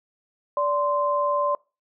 sine tone pair together, 581 / 1040 Hz, D5 / C6, -19 / -11 cents, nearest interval minor seventh, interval 1008 cents, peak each -23 dBFS, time 0.57-1.55 s, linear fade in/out 2 ms, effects noise-tail reverb RT60 0.3 s tail -25 dB re dry

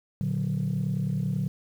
sine chord, Bb augmented, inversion none, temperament equal, 116.54 / 146.83 / 185 Hz, Bb2 / D3 / F#3, 0 / 0 / 0 cents, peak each -30 / -27 / -28 dBFS, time 0.21-1.48 s, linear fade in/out 0 ms, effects tanh soft clip ceiling -20 dBFS + 9-bit

